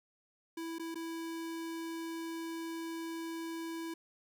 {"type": "tone with dropouts", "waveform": "square", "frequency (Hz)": 329.6, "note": "E4", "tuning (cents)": 0, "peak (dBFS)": -39, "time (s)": [0.57, 3.94], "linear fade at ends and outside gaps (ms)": 5, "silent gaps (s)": [[0.785, 0.795], [0.945, 0.955]], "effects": ["13-bit"]}